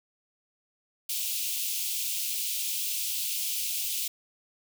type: high-pass noise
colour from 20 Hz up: white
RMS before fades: -31 dBFS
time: 1.09-4.08 s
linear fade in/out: 5 ms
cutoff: 2500 Hz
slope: 48 dB/octave
effects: none